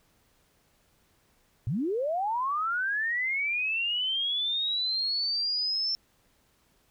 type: linear sweep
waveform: sine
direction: up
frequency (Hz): 98 to 5380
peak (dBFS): -26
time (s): 1.67-5.95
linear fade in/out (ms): 0
effects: pink hiss -67 dBFS RMS until 6.9 s